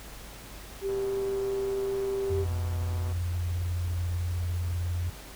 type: tone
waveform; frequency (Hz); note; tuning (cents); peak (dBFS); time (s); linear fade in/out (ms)
sine; 392; G4; 0; -27; 0.81-2.46; 50
type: click train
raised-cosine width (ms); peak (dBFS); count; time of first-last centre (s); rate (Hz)
1; -31; 278; 0.89-3.124; 124
type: tone with vibrato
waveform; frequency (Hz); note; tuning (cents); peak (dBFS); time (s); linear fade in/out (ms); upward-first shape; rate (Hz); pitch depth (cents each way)
sine; 87.31; F2; 0; -27; 2.3-5.1; 5; square; 20; 74
effects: added 50 Hz sine -46 dBFS peak until 5.35 s + pink hiss -46 dBFS RMS until 5.35 s